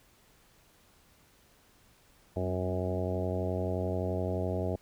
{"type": "harmonic tone with a mistuned harmonic", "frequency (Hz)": 91.6, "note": "F#2", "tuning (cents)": -17, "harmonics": [1, 2, 3, 4, 5, 6, 7, 8, 9], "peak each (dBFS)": [-33, -38, -40, -38, -38, -40, -37, -48, -47], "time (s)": [2.36, 4.76], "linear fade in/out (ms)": 5, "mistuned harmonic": 2, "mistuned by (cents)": 40, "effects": ["pink hiss -63 dBFS RMS until 4.81 s"]}